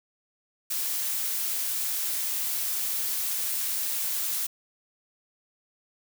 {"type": "noise", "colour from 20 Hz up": "blue", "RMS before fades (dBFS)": -29, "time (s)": [0.7, 4.47], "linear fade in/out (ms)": 10, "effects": []}